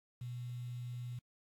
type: tone with quantisation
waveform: sine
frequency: 122.4 Hz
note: B2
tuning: 15 cents flat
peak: -40 dBFS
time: 0.21-1.19 s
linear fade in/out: 5 ms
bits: 10
effects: AAC 64 kbps